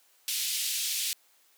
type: band-pass noise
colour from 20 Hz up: pink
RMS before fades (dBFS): -31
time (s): 0.28-1.13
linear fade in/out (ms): 0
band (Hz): 2900 to 16000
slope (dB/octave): 24
effects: white hiss -64 dBFS RMS until 1.57 s + high-pass 400 Hz 12 dB/octave